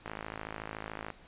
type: click train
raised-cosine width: 0.5 ms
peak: -23 dBFS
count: 57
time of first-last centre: 0.06-1.103 s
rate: 53.7 Hz
effects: pink hiss -57 dBFS RMS until 1.27 s + resampled to 8000 Hz